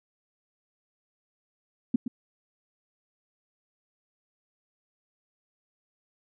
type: tone with echo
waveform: sine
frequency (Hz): 243.1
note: B3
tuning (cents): -27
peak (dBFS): -18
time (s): 1.94-1.96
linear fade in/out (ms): 5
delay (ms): 120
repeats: 1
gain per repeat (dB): -9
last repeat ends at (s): 2.08
effects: none